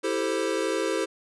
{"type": "chord", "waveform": "square", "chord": "A minor seventh", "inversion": "second", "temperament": "equal with one note detuned", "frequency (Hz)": [329.6, 392, 443.8, 523.3], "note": ["E4", "G4", "A4", "C5"], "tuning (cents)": [0, 0, 15, 0], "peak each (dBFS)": -31, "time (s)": [0.03, 1.06], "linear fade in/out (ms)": 20, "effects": ["resampled to 24000 Hz"]}